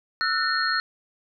sine tone cluster, 1328 / 1473 / 1808 / 4263 Hz, E6 / F#6 / A6 / C8, +12 / -8 / +47 / +32 cents, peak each -27 dBFS, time 0.21-0.8 s, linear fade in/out 0 ms, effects none

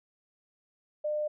sine tone, 602 Hz, D5, 43 cents sharp, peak -28 dBFS, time 1.04-1.28 s, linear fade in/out 10 ms, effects none

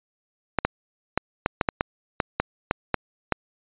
clicks, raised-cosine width 0.5 ms, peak -5 dBFS, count 12, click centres 0.587 / 0.65 / 1.176 / 1.461 / 1.612 / 1.688 / 1.809 / 2.202 / 2.4 / 2.711 / 2.943 / 3.323 s, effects resampled to 8000 Hz

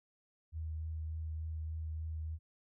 sine tone with vibrato, 79.3 Hz, D#2, 33 cents sharp, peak -37 dBFS, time 0.52-2.39 s, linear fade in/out 50 ms, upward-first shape triangle, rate 3.4 Hz, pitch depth 17 cents each way, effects none

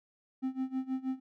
triangle tone with tremolo, 261.6 Hz, C4, in tune, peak -27 dBFS, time 0.42-1.2 s, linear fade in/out 20 ms, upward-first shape sine, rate 6.3 Hz, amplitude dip 90%, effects none

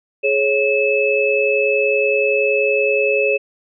sine tone cluster, 419.4 / 550 / 2602 Hz, G#4 / C#5 / E7, +17 / -14 / -23 cents, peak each -18 dBFS, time 0.23-3.38 s, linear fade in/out 20 ms, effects none

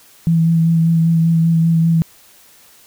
sine tone with vibrato, 164.81 Hz, E3, in tune, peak -10 dBFS, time 0.27-2.02 s, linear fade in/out 0 ms, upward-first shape sine, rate 5.1 Hz, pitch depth 18 cents each way, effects white hiss -47 dBFS RMS until 2.86 s

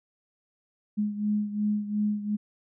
sine beating tone pair, 208.5 / 211.3 Hz, G#3 / G#3, +7 / +30 cents, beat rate 2.8 Hz, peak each -26 / -31 dBFS, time 0.97-2.37 s, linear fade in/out 20 ms, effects none

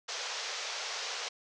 white band-pass noise, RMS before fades -38 dBFS, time 0.08-1.29 s, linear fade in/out 10 ms, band 430 to 6400 Hz, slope 48 dB/octave, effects none

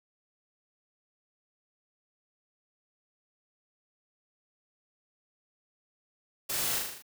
white noise with echo, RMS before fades -33 dBFS, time 6.49-6.79 s, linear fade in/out 10 ms, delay 39 ms, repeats 6, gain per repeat -3 dB, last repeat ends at 7.024 s, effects none

